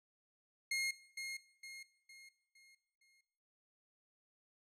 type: tone with echo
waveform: sawtooth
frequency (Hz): 2142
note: C7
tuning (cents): +40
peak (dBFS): -31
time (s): 0.71-0.91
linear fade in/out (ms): 5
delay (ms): 460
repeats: 5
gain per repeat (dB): -7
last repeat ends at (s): 3.21
effects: noise-tail reverb RT60 0.8 s tail -18 dB re dry + low-pass 10000 Hz 12 dB/octave